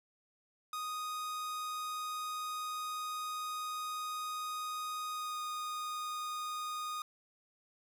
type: tone with pitch glide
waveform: 45% pulse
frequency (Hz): 1243 to 1233.7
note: D#6 to D#6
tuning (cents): -2 to -15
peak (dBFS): -37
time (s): 0.73-7.02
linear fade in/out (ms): 2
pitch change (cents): -13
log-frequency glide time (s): 5.11-5.41
effects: none